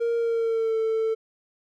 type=tone with pitch glide; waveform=triangle; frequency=466.2 to 444.9 Hz; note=A#4 to A4; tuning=0 to +19 cents; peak=-19 dBFS; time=0-1.15 s; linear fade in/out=20 ms; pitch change=-81 cents; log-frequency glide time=0.16-0.77 s; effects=tanh soft clip ceiling -15 dBFS